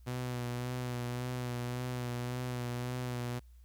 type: tone with vibrato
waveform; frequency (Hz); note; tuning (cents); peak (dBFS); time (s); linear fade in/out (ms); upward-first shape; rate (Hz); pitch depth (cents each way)
sawtooth; 123.47; B2; 0; -31; 0.06-3.4; 20; sine; 1.8; 29
effects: added 60 Hz sine -53 dBFS peak until 3.64 s + white hiss -74 dBFS RMS until 3.64 s